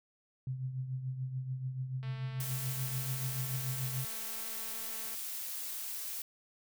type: tone with tremolo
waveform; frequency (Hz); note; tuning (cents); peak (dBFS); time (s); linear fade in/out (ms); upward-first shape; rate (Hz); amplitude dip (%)
sine; 129.8; C3; -13; -32; 0.47-4.05; 2; triangle; 6.9; 65
type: click train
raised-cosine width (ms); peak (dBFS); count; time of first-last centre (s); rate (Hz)
0.3; -36; 696; 2.03-5.147; 223
type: noise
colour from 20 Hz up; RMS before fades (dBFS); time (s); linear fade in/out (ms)
blue; -40; 2.4-6.22; 2
effects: none

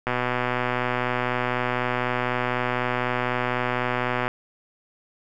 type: click train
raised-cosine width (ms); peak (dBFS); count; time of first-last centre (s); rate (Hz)
0.5; -9; 523; 0.07-4.28; 124
effects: none

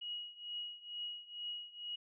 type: tone with tremolo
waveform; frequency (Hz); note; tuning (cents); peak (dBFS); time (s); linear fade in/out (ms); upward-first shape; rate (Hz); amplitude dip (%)
sine; 2900; F#7; -35; -38; 0.01-1.96; 10; triangle; 2.2; 90
effects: none

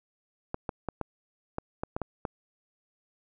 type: clicks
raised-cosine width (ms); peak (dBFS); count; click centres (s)
1; -17; 9; 0.544 / 0.692 / 0.887 / 1.013 / 1.584 / 1.835 / 1.965 / 2.017 / 2.252
effects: none

